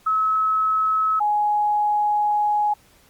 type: tone pair in turn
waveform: sine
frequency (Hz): 1290 / 835.6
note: E6 / G#5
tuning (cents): -38 / +10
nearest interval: minor sixth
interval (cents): 752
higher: first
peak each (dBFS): -17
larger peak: neither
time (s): 0.06-1.2 / 1.2-2.74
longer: second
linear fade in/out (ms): 10
effects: pink hiss -55 dBFS RMS until 3.09 s + Opus 48 kbps